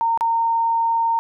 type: tone with dropouts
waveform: sine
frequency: 918 Hz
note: A#5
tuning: 27 cents flat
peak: -16 dBFS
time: 0.01-1.19 s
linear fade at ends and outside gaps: 0 ms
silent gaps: 0.175-0.209 s
effects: none